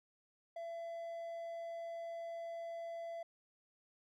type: tone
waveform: triangle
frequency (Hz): 672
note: E5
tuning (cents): +33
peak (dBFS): -40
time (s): 0.56-3.23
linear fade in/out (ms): 5
effects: none